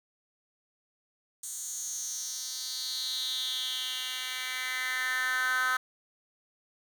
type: tone with high-pass filter sweep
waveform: 10% pulse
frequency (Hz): 255.9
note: C4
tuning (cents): -38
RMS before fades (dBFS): -33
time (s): 1.43-5.77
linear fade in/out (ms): 5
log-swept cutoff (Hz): 7800 to 1400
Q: 4.7
effects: none